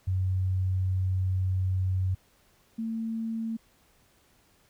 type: tone pair in turn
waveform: sine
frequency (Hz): 93.4 / 225.2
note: F#2 / A3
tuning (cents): +17 / +40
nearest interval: octave + minor third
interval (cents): 1523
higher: second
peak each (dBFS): -24 / -29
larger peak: first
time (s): 0.07-2.15 / 2.78-3.57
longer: first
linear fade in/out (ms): 10
effects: pink hiss -64 dBFS RMS until 4.69 s